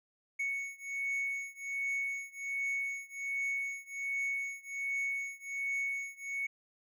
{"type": "beating tone pair", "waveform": "triangle", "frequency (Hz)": [2217, 2218.3], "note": ["C#7", "C#7"], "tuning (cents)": [0, 1], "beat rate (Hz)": 1.3, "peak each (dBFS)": [-35, -36], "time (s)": [0.39, 6.47], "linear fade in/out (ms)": 10, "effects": []}